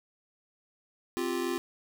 square chord, C suspended fourth, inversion none, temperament just, 261.6 / 348.8 / 392.4 Hz, C4 / F4 / G4, 0 / -2 / +2 cents, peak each -36 / -32 / -37 dBFS, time 1.17-1.58 s, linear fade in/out 0 ms, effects none

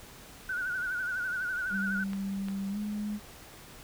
sine tone with vibrato, 1480 Hz, F#6, in tune, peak -30 dBFS, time 0.49-2.04 s, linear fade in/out 5 ms, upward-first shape sine, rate 12 Hz, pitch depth 71 cents each way
sine tone with pitch glide, 196 to 208.9 Hz, G3 to G#3, 0 to +10 cents, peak -31 dBFS, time 1.7-3.2 s, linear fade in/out 50 ms, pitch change +110 cents, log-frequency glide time 2.7-2.78 s
clicks, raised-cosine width 0.3 ms, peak -27 dBFS, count 2, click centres 2.133 / 2.485 s
effects pink hiss -50 dBFS RMS until 3.83 s

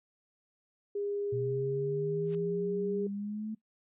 sine tone, 406.3 Hz, G#4, 38 cents flat, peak -31 dBFS, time 0.95-3.07 s, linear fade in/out 5 ms
sine linear sweep, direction up, 120 to 219.6 Hz, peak -34 dBFS, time 1.32-3.55 s, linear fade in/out 10 ms
white noise with exponential growth, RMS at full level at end -46 dBFS, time 2.21-2.35 s, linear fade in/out 2 ms, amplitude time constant 30 ms
effects noise-tail reverb RT60 0.1 s tail -19 dB re dry + resampled to 8000 Hz

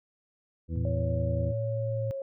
harmonic tone, 82.41 Hz, E2, in tune, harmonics 1 / 2 / 3 / 4 / 6, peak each -30 / -36 / -40 / -42 / -46 dBFS, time 0.68-1.54 s, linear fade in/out 50 ms
sine tone, 112.7 Hz, A2, 42 cents sharp, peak -29 dBFS, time 0.76-2.11 s, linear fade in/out 0 ms
sine tone with pitch glide, 560 to 544.1 Hz, C#5 to C#5, +18 to -32 cents, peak -32 dBFS, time 0.85-2.22 s, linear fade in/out 2 ms, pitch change -50 cents, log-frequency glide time 1.55-2.03 s
effects none

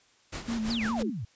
pink noise with tremolo, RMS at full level -36 dBFS, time 0.32-1.03 s, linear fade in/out 10 ms, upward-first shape sine, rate 6 Hz, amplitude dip 70%
sine tone with vibrato, 225 Hz, A3, 39 cents sharp, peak -28 dBFS, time 0.48-1.1 s, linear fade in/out 5 ms, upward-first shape square, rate 4.8 Hz, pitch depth 52 cents each way
sine exponential sweep, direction down, 5240 to 92.5 Hz, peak -32 dBFS, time 0.7-1.25 s, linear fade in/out 5 ms
effects white hiss -63 dBFS RMS until 1.35 s + resampled to 16000 Hz

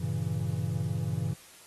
triangle chord, G diminished seventh, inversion none, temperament equal, 98 / 116.54 / 138.59 / 164.81 Hz, G2 / Bb2 / Db3 / Fb3, 0 / 0 / 0 / 0 cents, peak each -32 dBFS, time 0-1.34 s, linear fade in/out 10 ms, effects white hiss -53 dBFS RMS until 1.66 s + AAC 32 kbps

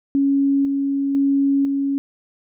sine tone with tremolo, 277.2 Hz, C#4, in tune, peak -14 dBFS, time 0.15-1.98 s, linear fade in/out 0 ms, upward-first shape square, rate 1 Hz, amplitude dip 35%, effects none

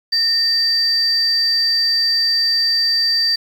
sine tone pair together, 1831 / 4658 Hz, A#6 / D8, -32 / -15 cents, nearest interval octave + major third, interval 1617 cents, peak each -24 / -13 dBFS, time 0.12-3.36 s, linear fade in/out 10 ms, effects tanh soft clip ceiling -8 dBFS + 7-bit

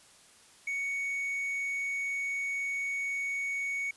triangle tone, 2229 Hz, C#7, 9 cents sharp, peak -29 dBFS, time 0.67-3.91 s, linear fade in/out 5 ms, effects white hiss -58 dBFS RMS until 3.96 s + resampled to 24000 Hz

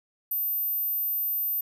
sine tone, 13840 Hz, A9, 30 cents flat, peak -25 dBFS, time 0.31-1.61 s, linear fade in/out 5 ms, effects none

